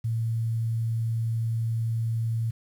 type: tone with quantisation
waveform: sine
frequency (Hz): 113.9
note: A#2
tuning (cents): -40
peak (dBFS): -24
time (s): 0.04-2.51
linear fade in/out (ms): 10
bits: 9
effects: none